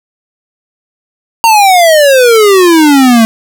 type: exponential sweep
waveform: square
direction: down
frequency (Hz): 931 to 220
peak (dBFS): -3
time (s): 1.44-3.25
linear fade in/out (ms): 0
effects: none